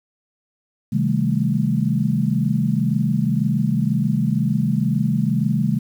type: chord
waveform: sine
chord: A half-diminished seventh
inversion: first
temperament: just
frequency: 132 / 158.4 / 198 / 220 Hz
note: C3 / Eb3 / G3 / A3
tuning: +16 / +31 / +18 / 0 cents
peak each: -22 dBFS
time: 0.92-5.79 s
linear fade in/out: 10 ms
effects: 8-bit